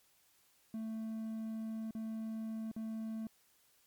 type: tone with dropouts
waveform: triangle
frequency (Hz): 221.6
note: A3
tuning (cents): +13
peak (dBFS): -36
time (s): 0.74-3.27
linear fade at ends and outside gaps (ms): 2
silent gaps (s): 1.909-1.95 / 2.715-2.763
effects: white hiss -70 dBFS RMS until 3.86 s + MP3 96 kbps